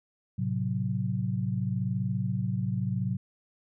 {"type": "chord", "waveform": "sine", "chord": "F# diminished", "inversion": "first", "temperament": "equal", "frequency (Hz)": [110, 130.81, 185], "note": ["A2", "C3", "F#3"], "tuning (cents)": [0, 0, 0], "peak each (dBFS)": -31, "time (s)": [0.38, 3.17], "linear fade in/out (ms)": 10, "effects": []}